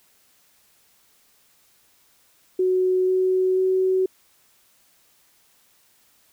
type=tone with pitch steps; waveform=sine; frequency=370 / 372.6 / 375.2 Hz; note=F#4 / F#4 / F#4; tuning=0 / +12 / +24 cents; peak=-17 dBFS; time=2.59-4.06 s; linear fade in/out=5 ms; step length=490 ms; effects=white hiss -60 dBFS RMS until 6.32 s